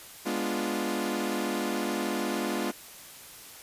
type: chord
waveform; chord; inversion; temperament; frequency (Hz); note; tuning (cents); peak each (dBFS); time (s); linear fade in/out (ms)
sawtooth; G# diminished seventh; none; equal; 207.7 / 246.9 / 293.7 / 349.2; G#3 / B3 / D4 / F4; 0 / 0 / 0 / 0; -30 / -30 / -31 / -29; 0.25-2.72; 20
effects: white hiss -47 dBFS RMS until 3.62 s + resampled to 32000 Hz